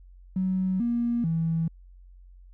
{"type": "tone with pitch steps", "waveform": "triangle", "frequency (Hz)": [187, 236.9, 163.7], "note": ["F#3", "A#3", "E3"], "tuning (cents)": [19, 28, -12], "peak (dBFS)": -19, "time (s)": [0.36, 1.68], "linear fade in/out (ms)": 5, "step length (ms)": 440, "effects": ["tanh soft clip ceiling -21 dBFS", "added 45 Hz sine -47 dBFS peak until 2.53 s"]}